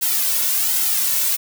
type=noise with flanger; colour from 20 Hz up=blue; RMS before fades=-19 dBFS; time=0.01-1.37 s; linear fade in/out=20 ms; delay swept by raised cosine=1.7 to 2.51 ms; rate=1.3 Hz; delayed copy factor=-0.8; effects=none